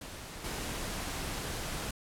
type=noise with level steps; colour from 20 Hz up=pink; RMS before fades=-44 / -37 dBFS; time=0.01-1.91 s; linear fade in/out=5 ms; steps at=0.44 s; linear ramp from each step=5 ms; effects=low-pass 12000 Hz 12 dB/octave